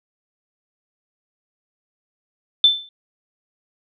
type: tone with exponential decay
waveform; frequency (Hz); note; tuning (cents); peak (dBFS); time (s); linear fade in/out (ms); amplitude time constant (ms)
sine; 3534; A7; +7; -6; 2.64-2.89; 2; 54
effects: none